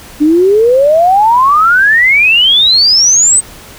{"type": "exponential sweep", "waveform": "sine", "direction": "up", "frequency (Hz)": [290.1, 8372], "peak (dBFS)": -4, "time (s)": [0.2, 3.41], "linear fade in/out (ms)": 20, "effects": ["pink hiss -33 dBFS RMS until 3.78 s"]}